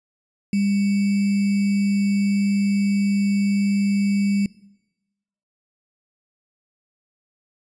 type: tone with sample-and-hold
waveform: sine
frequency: 200.4 Hz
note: G3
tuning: 38 cents sharp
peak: -17 dBFS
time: 0.53-4.46 s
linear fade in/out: 2 ms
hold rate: 2450 Hz
effects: noise-tail reverb RT60 1.0 s tail -21 dB re dry + resampled to 22050 Hz